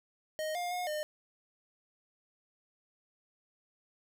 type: tone with pitch steps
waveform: square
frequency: 622 / 707 / 719 / 607 Hz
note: D#5 / F5 / F#5 / D#5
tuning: -1 / +21 / -50 / -43 cents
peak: -34 dBFS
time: 0.39-1.03 s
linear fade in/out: 0 ms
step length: 160 ms
effects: none